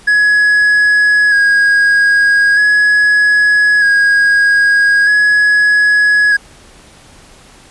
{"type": "tone with vibrato", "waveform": "triangle", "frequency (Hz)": 1661.2, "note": "G#6", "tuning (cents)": 0, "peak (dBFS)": -5, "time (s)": [0.07, 6.37], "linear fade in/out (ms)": 10, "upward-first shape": "square", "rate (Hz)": 0.4, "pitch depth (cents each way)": 20, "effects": ["pink hiss -41 dBFS RMS until 7.7 s", "resampled to 24000 Hz"]}